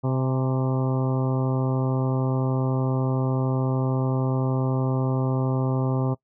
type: harmonic tone with a mistuned harmonic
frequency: 130.5 Hz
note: C3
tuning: 4 cents flat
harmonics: 1 / 2 / 3 / 4 / 5 / 6 / 7 / 8 / 9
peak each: -22 / -28 / -32 / -34 / -36 / -38 / -39 / -40 / -41 dBFS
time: 0.03-6.15 s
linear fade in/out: 20 ms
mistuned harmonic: 6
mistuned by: +65 cents
effects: noise-tail reverb RT60 0.1 s tail -21 dB re dry